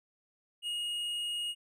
sine tone with hard clipping, 2871 Hz, F7, 47 cents sharp, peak -34 dBFS, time 0.62-1.55 s, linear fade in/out 50 ms, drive 6 dB, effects none

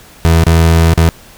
30% pulse tone with dropouts, 82.41 Hz, E2, in tune, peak -3 dBFS, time 0.25-1.09 s, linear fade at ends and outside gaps 0 ms, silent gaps 0.438-0.466 / 0.938-0.976 s, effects pink hiss -39 dBFS RMS until 1.37 s

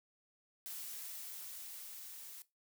blue noise with level ramp, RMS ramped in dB -45 to -51 dBFS, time 0.66-2.42 s, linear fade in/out 0 ms, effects noise-tail reverb RT60 0.2 s tail -17 dB re dry

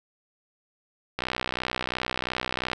click train, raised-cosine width 0.3 ms, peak -11 dBFS, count 98, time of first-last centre 1.19-2.732 s, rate 62.9 Hz, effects none

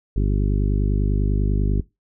harmonic tone, 50.1 Hz, G1, 38 cents sharp, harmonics 1 / 2 / 3 / 4 / 5 / 6 / 7 / 8, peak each -18 / -24 / -28 / -30 / -32 / -34 / -35 / -36 dBFS, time 0.16-1.81 s, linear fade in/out 5 ms, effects noise-tail reverb RT60 0.2 s tail -20 dB re dry

